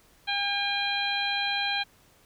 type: harmonic tone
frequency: 805 Hz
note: G5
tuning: 46 cents sharp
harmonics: 1 / 2 / 3 / 4 / 5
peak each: -32 / -32 / -32 / -32 / -32 dBFS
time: 0.27-1.84 s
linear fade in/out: 20 ms
effects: pink hiss -60 dBFS RMS until 2.25 s